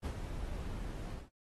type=noise with ADSR envelope; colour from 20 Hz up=brown; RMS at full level=-35 dBFS; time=0.02-1.3 s; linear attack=34 ms; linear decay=72 ms; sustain=-6 dB; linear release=180 ms; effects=AAC 32 kbps